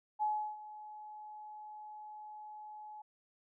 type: tone with ADSR envelope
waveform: sine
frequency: 849 Hz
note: G#5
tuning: 38 cents sharp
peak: -29 dBFS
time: 0.19-3.02 s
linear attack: 34 ms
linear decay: 340 ms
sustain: -17 dB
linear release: 6 ms
effects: none